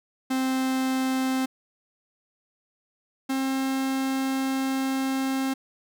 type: tone pair in turn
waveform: 45% pulse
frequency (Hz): 261.6 / 266.6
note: C4 / C4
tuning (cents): 0 / +33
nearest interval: unison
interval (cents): 33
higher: second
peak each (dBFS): -23 / -24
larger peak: first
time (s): 0.3-1.46 / 3.29-5.54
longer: second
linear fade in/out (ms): 10
effects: none